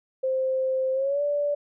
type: tone with pitch glide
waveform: sine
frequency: 523.3 to 580.6 Hz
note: C5 to D5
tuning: 0 to -20 cents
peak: -22 dBFS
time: 0.23-1.55 s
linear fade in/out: 10 ms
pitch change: +180 cents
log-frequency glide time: 0.93-1.22 s
effects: none